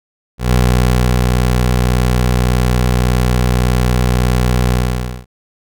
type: tone with ADSR envelope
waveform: 20% pulse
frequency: 61.74 Hz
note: B1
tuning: in tune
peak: -4 dBFS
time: 0.38-5.26 s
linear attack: 140 ms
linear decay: 720 ms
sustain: -2 dB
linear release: 530 ms
effects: none